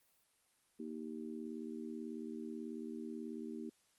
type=harmonic tone; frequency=78.3 Hz; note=D#2; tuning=11 cents sharp; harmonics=3 / 4 / 5; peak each=-45 / -47 / -49 dBFS; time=0.79-3.7 s; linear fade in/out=10 ms; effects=white hiss -74 dBFS RMS until 3.98 s + Opus 32 kbps